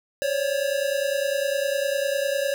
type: tone pair together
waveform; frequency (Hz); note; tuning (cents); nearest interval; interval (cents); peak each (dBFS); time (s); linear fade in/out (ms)
square; 542.1 / 572; C#5 / D5; -39 / -46; minor second; 93; -26; 0.22-2.54; 0
effects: none